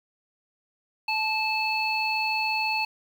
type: harmonic tone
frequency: 873 Hz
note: A5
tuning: 14 cents flat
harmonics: 1 / 3 / 5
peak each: -28 / -26 / -32 dBFS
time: 1.08-2.85 s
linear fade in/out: 5 ms
effects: 8-bit